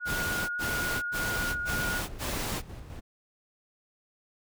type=tone with vibrato; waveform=sine; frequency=1439 Hz; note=F#6; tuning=49 cents flat; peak=-30 dBFS; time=0-2.02 s; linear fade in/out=50 ms; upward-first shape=triangle; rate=7.3 Hz; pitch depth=19 cents each way
type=noise bursts; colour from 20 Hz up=pink; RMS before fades=-33 dBFS; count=5; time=0.05-2.622 s; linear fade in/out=50 ms; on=440 ms; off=93 ms
type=noise with tremolo; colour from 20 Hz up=brown; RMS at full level=-39 dBFS; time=1.47-3.01 s; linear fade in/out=20 ms; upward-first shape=square; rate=4.9 Hz; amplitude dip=40%
effects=none